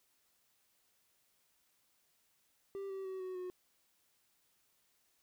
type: tone with pitch steps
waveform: triangle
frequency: 393.1 / 385.7 / 378.4 / 371.3 / 364.2 Hz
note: G4 / G4 / F#4 / F#4 / F#4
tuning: +5 / -28 / +39 / +6 / -27 cents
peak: -38 dBFS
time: 2.75-3.5 s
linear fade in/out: 0 ms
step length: 150 ms
effects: white hiss -75 dBFS RMS until 5.22 s